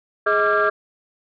sine tone cluster, 417 / 632 / 1176 / 1376 / 1620 Hz, G#4 / D#5 / D6 / F6 / G#6, +7 / +27 / +2 / -26 / -43 cents, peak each -21 dBFS, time 0.26-0.7 s, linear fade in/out 10 ms, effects tanh soft clip ceiling -8 dBFS

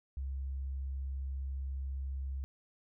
sine tone, 67.3 Hz, C2, 49 cents sharp, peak -35 dBFS, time 0.17-2.44 s, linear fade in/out 0 ms, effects none

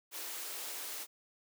white high-pass noise, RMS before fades -42 dBFS, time 0.11-1.07 s, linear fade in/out 50 ms, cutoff 290 Hz, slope 48 dB/octave, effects none

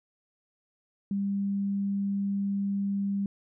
sine tone, 198.9 Hz, G3, 25 cents sharp, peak -26 dBFS, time 1.11-3.26 s, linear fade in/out 2 ms, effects none

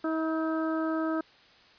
harmonic tone with a mistuned harmonic, 320 Hz, D#4, 49 cents sharp, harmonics 1 / 2 / 3 / 4 / 5, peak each -28 / -34 / -42 / -36 / -41 dBFS, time 0.04-1.21 s, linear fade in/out 5 ms, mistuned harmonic 5, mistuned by -32 cents, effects white hiss -57 dBFS RMS until 1.78 s + resampled to 11025 Hz

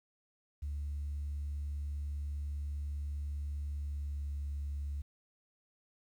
sine tone with pitch glide, 72.5 to 71.67 Hz, D2 to D2, -22 to -42 cents, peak -34 dBFS, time 0.62-5.02 s, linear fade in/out 10 ms, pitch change -20 cents, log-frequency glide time 3.76-4.3 s, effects tanh soft clip ceiling -32 dBFS + 11-bit

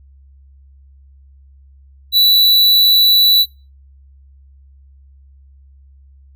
square tone, 3951 Hz, B7, in tune, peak -8 dBFS, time 2.12-3.46 s, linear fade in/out 50 ms, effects noise-tail reverb RT60 0.3 s tail -22 dB re dry + added 68 Hz sine -42 dBFS peak until 6.35 s

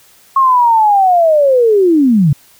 sine linear sweep, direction down, 1092 to 131.2 Hz, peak -6 dBFS, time 0.36-2.33 s, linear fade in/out 5 ms, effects white hiss -46 dBFS RMS until 2.59 s

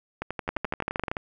two click trains, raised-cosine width 0.5 ms, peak -12 / -15 dBFS, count 9 / 12, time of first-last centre 0.49-1.115 / 0.22-1.168 s, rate 12.8 / 11.6 Hz, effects none

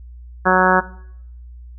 harmonic tone, 185 Hz, F#3, in tune, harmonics 1 / 2 / 3 / 4 / 5 / 6 / 7 / 8 / 9, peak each -20 / -20 / -20 / -20 / -20 / -20 / -20 / -20 / -20 dBFS, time 0.45-0.81 s, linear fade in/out 20 ms, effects noise-tail reverb RT60 0.7 s tail -18 dB re dry + added 60 Hz sine -35 dBFS peak until 1.78 s

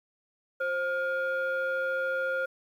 sine tone pair together, 528.7 / 1415 Hz, C5 / F6, +18 / +22 cents, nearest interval octave + perfect fourth, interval 1704 cents, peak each -28 / -28 dBFS, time 0.6-2.46 s, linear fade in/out 10 ms, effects tanh soft clip ceiling -23 dBFS + 10-bit

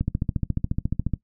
click train, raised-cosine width 5 ms, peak -11 dBFS, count 17, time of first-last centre 0.01-1.137 s, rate 14.2 Hz, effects noise-tail reverb RT60 0.1 s tail -17 dB re dry

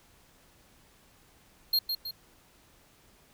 square tone with echo, 4229 Hz, C8, 18 cents sharp, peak -23 dBFS, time 1.73-1.79 s, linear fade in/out 5 ms, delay 160 ms, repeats 2, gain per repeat -6 dB, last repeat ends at 2.11 s, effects pink hiss -61 dBFS RMS until 3.33 s

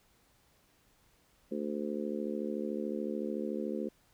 harmonic tone, 73.7 Hz, D2, 7 cents sharp, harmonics 3 / 4 / 5 / 6 / 7, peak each -37 / -40 / -39 / -42 / -41 dBFS, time 1.51-3.89 s, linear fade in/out 10 ms, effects pink hiss -68 dBFS RMS until 4.13 s

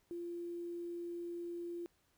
sine tone with quantisation, 345 Hz, F4, 21 cents flat, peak -40 dBFS, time 0.11-1.86 s, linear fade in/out 0 ms, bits 11, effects pink hiss -75 dBFS RMS until 2.17 s

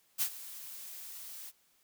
blue noise with ADSR envelope, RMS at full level -29 dBFS, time 0.18-1.52 s, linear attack 35 ms, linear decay 76 ms, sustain -17 dB, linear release 39 ms, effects white hiss -70 dBFS RMS until 1.83 s

